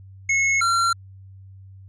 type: tone pair in turn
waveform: square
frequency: 2181 / 1368.4 Hz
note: C#7 / F6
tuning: -29 / -36 cents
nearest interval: minor sixth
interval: 807 cents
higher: first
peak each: -18 dBFS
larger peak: neither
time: 0.29-0.61 / 0.61-0.93 s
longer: neither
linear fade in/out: 5 ms
effects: added 96 Hz sine -41 dBFS peak until 1.88 s + resampled to 22050 Hz